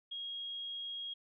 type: tone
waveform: sine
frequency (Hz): 3277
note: G#7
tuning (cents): -24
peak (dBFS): -39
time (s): 0.11-1.14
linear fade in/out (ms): 10
effects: none